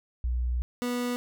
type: tone pair in turn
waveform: sine / 30% pulse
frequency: 61 / 244.7 Hz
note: B1 / B3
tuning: -21 / -16 cents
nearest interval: 2 octaves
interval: 2405 cents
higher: second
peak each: -25 dBFS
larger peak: neither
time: 0.24-0.62 / 0.82-1.16 s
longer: first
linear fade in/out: 0 ms
effects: none